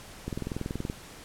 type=click train; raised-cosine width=3 ms; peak=-19 dBFS; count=14; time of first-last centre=0.28-0.899 s; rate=21 Hz; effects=pink hiss -47 dBFS RMS until 1.24 s + low-pass 12000 Hz 12 dB/octave